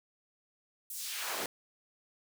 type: noise with high-pass filter sweep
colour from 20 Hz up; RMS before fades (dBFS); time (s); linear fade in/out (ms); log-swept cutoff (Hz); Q
pink; -38; 0.9-1.46; 2; 11000 to 290; 1
effects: none